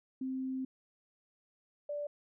sine tone pair in turn, 261.6 / 584.6 Hz, C4 / D5, 0 / -8 cents, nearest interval octave + major second, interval 1392 cents, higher second, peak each -34 / -35 dBFS, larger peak first, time 0.21-0.65 / 1.89-2.07 s, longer first, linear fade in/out 5 ms, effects none

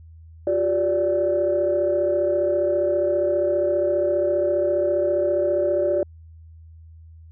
sine tone cluster, 355.5 / 390.4 / 582 Hz, F4 / G4 / D5, +31 / -7 / -16 cents, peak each -23 / -27 / -19 dBFS, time 0.47-6.03 s, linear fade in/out 2 ms, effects tanh soft clip ceiling -11 dBFS + added 81 Hz sine -42 dBFS peak until 7.31 s

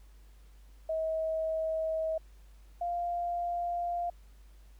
sine tone pair in turn, 640 / 697 Hz, D#5 / F5, +49 / -4 cents, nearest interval minor second, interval 147 cents, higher second, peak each -29 / -30 dBFS, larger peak first, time 0.89-2.18 / 2.81-4.1 s, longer neither, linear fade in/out 5 ms, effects added 50 Hz sine -52 dBFS peak until 4.79 s + pink hiss -67 dBFS RMS until 4.79 s

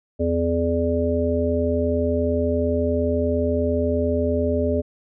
harmonic tone, 84.3 Hz, E2, 39 cents sharp, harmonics 1 / 3 / 5 / 7, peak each -24 / -24 / -24 / -24 dBFS, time 0.19-4.82 s, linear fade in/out 20 ms, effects none

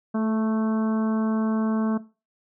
harmonic tone with a mistuned harmonic, 220 Hz, A3, in tune, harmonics 1 / 2 / 3 / 4 / 5 / 6 / 7, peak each -22 / -33 / -33 / -39 / -37 / -42 / -43 dBFS, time 0.14-1.98 s, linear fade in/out 10 ms, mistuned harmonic 2, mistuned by -17 cents, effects noise-tail reverb RT60 0.3 s tail -17 dB re dry

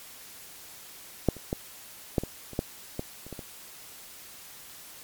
clicks, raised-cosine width 2 ms, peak -7 / -29 / -14 / -9 / -19 / -28 / -12 / -17 / -30 / -24 / -25 dBFS, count 11, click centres 1.287 / 1.367 / 1.529 / 2.182 / 2.236 / 2.533 / 2.591 / 2.994 / 3.266 / 3.327 / 3.392 s, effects white hiss -47 dBFS RMS until 5.03 s + MP3 96 kbps

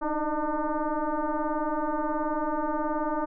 sine tone with frequency modulation, 293.7 Hz, D4, in tune, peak -25 dBFS, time 0.01-3.26 s, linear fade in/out 20 ms, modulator 303 Hz, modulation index 3, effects none

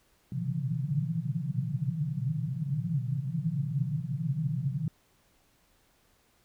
white band-pass noise, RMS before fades -31 dBFS, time 0.32-4.88 s, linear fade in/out 2 ms, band 120 to 170 Hz, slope 96 dB/octave, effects pink hiss -67 dBFS RMS until 6.44 s

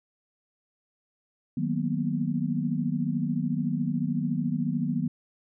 sine chord, B major seventh, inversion first, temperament equal, 155.56 / 185 / 233.1 / 246.9 Hz, D#3 / F#3 / A#3 / B3, 0 / 0 / 0 / 0 cents, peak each -30 / -31 / -31 / -30 dBFS, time 1.57-5.08 s, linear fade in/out 5 ms, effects none

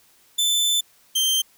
sawtooth tone pair in turn, 3526 / 3141 Hz, A7 / G7, +3 / +3 cents, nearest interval major second, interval 200 cents, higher first, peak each -15 dBFS, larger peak neither, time 0.38-0.81 / 1.15-1.42 s, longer first, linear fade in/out 10 ms, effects white hiss -57 dBFS RMS until 1.57 s

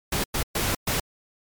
pink noise bursts at uneven times, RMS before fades -25 dBFS, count 4, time 0.12-0.24 / 0.34-0.43 / 0.55-0.75 / 0.87-1 s, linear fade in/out 5 ms, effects MP3 96 kbps

